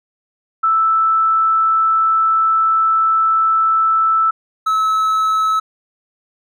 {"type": "tone pair in turn", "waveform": ["sine", "triangle"], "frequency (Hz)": [1318.5, 1297.3], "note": ["E6", "E6"], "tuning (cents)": [0, -28], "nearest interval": "unison", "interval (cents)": 28, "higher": "first", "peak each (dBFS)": -11, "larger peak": "neither", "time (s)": [[0.63, 4.31], [4.66, 5.6]], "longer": "first", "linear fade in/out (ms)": 10, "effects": []}